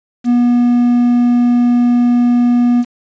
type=tone with quantisation; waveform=triangle; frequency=242.1 Hz; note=B3; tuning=34 cents flat; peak=-6 dBFS; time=0.24-2.85 s; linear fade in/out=50 ms; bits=6; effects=resampled to 16000 Hz